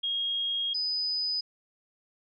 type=tone pair in turn; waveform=sine; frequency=3265 / 4992 Hz; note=G#7 / D#8; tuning=-30 / +5 cents; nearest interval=perfect fifth; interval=735 cents; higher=second; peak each=-27 dBFS; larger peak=neither; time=0.03-0.74 / 0.74-1.41 s; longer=first; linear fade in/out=10 ms; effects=none